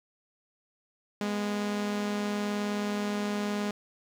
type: tone pair together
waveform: sawtooth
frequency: 206.5 / 245.6 Hz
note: G#3 / B3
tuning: -10 / -9 cents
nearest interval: minor third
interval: 301 cents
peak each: -25 / -36 dBFS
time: 1.21-3.71 s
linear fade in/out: 2 ms
effects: low-pass 7000 Hz 12 dB/octave + 9-bit